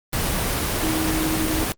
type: tone in noise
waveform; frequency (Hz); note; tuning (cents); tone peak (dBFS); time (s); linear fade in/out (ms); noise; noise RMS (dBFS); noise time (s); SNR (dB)
sine; 316.3; D#4; +29; -23; 0.83-1.64; 0; pink; -23; 0.13-1.72; -3
effects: Opus 24 kbps